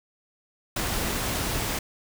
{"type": "noise", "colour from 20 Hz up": "pink", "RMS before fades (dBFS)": -28, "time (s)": [0.76, 1.79], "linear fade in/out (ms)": 5, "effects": []}